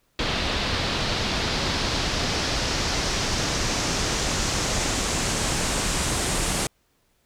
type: noise with low-pass filter sweep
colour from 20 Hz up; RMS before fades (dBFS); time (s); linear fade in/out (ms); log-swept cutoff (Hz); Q
pink; -25; 0.19-6.67; 2; 3900 to 8800; 1.9
effects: pink hiss -67 dBFS RMS until 7.25 s